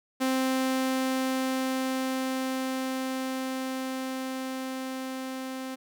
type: tone with level ramp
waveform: sawtooth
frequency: 261.6 Hz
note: C4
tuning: in tune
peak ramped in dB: -20 to -30 dBFS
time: 0.2-5.76 s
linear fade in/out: 20 ms
effects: none